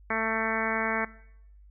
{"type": "harmonic tone", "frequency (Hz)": 222.5, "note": "A3", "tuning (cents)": 20, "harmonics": [1, 2, 3, 4, 5, 6, 7, 8, 9, 10], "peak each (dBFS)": [-35, -35, -35, -35, -35, -35, -35, -35, -35, -35], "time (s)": [0.1, 1.05], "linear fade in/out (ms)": 5, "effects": ["noise-tail reverb RT60 0.8 s tail -21 dB re dry", "added 50 Hz sine -50 dBFS peak until 1.7 s"]}